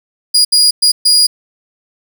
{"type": "tone bursts at uneven times", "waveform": "35% pulse", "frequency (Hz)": 4880, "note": "D#8", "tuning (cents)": -34, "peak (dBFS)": -5, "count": 4, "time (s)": [[0.34, 0.45], [0.52, 0.71], [0.82, 0.92], [1.05, 1.27]], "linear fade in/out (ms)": 10, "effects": []}